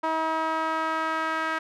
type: tone with band-pass filter sweep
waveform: sawtooth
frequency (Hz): 319.8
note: D#4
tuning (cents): +48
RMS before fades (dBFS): -27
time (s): 0.03-1.59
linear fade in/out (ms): 10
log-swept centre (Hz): 1000 to 1500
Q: 2.3
effects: none